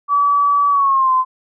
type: tone with pitch glide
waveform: sine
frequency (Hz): 1146 to 1032.8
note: D6 to C6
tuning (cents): -43 to -23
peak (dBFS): -11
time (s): 0.08-1.25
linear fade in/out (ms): 50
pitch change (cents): -180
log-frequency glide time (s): 0.7-1.13
effects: none